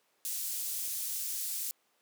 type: high-pass noise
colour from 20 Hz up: pink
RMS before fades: -36 dBFS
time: 0.25-1.71 s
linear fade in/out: 0 ms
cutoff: 7900 Hz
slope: 12 dB/octave
effects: pink hiss -72 dBFS RMS until 2.01 s + high-pass 400 Hz 12 dB/octave